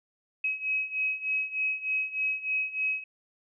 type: beating tone pair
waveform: sine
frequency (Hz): 2548 / 2551.3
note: D#7 / D#7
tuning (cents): +41 / +43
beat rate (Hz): 3.3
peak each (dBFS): -32 / -29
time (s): 0.44-3.04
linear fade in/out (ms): 5
effects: none